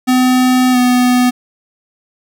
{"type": "tone with pitch glide", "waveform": "square", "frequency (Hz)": [253.9, 248.5], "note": ["B3", "B3"], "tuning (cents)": [48, 11], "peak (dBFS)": -9, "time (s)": [0.07, 1.31], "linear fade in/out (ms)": 20, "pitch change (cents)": -37, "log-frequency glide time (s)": [0.72, 0.77], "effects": []}